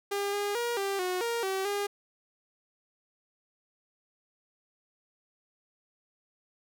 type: tone with pitch steps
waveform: sawtooth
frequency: 402.4 / 407.9 / 475.1 / 394.4 / 364.9 / 467.5 / 383.3 / 405.9 Hz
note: G4 / G#4 / A#4 / G4 / F#4 / A#4 / G4 / G#4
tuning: +45 / -31 / +33 / +11 / -24 / +5 / -39 / -40 cents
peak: -25 dBFS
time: 0.11-1.87 s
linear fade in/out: 10 ms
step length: 220 ms
effects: none